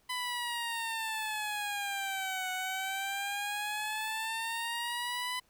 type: exponential two-way sweep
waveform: 15% pulse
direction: down then up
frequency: 1005 to 740 to 1005 Hz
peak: -27 dBFS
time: 0.09-5.4 s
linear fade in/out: 10 ms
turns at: 2.51 s
effects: pink hiss -69 dBFS RMS until 5.49 s